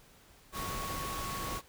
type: tone in noise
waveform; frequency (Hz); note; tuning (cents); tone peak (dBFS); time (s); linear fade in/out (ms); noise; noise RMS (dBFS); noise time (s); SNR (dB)
sine; 1108.7; C#6; 0; -39; 0.52-1.62; 50; pink; -39; 0.52-1.62; -3
effects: pink hiss -60 dBFS RMS until 1.68 s